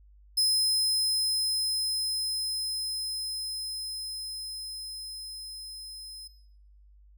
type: tone with level ramp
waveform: sawtooth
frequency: 5100 Hz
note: D#8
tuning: 42 cents sharp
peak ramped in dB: -19 to -38 dBFS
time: 0.37-6.28 s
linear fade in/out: 10 ms
effects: noise-tail reverb RT60 0.8 s tail -19 dB re dry + added 50 Hz sine -53 dBFS peak until 7.17 s